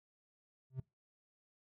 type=tone with exponential growth; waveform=triangle; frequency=130.7 Hz; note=C3; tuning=1 cent flat; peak=-32 dBFS; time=0.7-0.8 s; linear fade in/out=5 ms; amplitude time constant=21 ms; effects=noise-tail reverb RT60 0.2 s tail -23 dB re dry